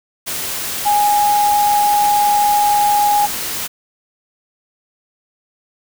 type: tone in noise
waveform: sine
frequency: 826 Hz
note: G#5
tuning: 10 cents flat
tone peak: -11 dBFS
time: 0.85-3.27 s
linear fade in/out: 20 ms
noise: white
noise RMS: -23 dBFS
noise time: 0.26-3.68 s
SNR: +9 dB
effects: none